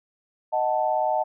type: chord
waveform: sine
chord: D# diminished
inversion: none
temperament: equal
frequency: 622.3 / 740 / 880 Hz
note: D#5 / F#5 / A5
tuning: 0 / 0 / 0 cents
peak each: -25 / -25 / -25 dBFS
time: 0.52-1.24 s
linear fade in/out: 20 ms
effects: none